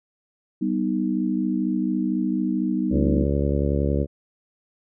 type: chord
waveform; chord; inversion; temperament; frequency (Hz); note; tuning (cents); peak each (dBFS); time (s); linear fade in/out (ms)
sine; G augmented; none; equal with one note detuned; 193.19 / 246.9 / 311.1; G3 / B3 / D#4; -25 / 0 / 0; -25; 0.61-3.24; 10
type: harmonic tone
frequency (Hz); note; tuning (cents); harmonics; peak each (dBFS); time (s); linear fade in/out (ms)
70.8; C#2; +37; 1 / 2 / 3 / 4 / 5 / 6 / 7 / 8; -23 / -26 / -28 / -29 / -30 / -31 / -31 / -32; 2.9-4.07; 50
effects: none